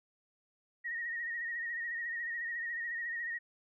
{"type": "tone with vibrato", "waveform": "sine", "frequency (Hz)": 1873, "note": "A#6", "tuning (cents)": 8, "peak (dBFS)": -35, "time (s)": [0.84, 3.39], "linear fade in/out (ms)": 20, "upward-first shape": "triangle", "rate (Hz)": 14, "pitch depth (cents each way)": 59, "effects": []}